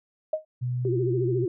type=tone with exponential decay; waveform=sine; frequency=624 Hz; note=D#5; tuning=5 cents sharp; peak=-19 dBFS; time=0.33-0.45 s; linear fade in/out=5 ms; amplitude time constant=25 ms
type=tone with pitch glide; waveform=sine; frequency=124 to 125.44 Hz; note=B2 to B2; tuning=+7 to +27 cents; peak=-25 dBFS; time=0.61-1.46 s; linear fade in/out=20 ms; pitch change=+20 cents; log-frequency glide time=0.76-1.13 s
type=tone with vibrato; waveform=sine; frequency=366 Hz; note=F#4; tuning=19 cents flat; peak=-24 dBFS; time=0.85-1.48 s; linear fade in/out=2 ms; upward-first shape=sine; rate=14 Hz; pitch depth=130 cents each way
effects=none